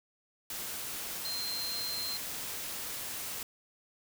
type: tone in noise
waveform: sine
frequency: 4150 Hz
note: C8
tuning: 15 cents flat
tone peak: -35 dBFS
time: 1.25-2.17 s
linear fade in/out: 2 ms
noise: white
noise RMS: -39 dBFS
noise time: 0.5-3.43 s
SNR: +1 dB
effects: none